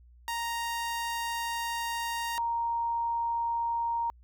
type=tone pair in turn; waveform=sawtooth / sine; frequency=932.3 / 932.3 Hz; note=A#5 / A#5; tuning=0 / 0 cents; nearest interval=unison; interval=0 cents; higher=neither; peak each=-27 / -27 dBFS; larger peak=neither; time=0.28-2.38 / 2.38-4.1 s; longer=first; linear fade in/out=0 ms; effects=added 60 Hz sine -53 dBFS peak until 4.23 s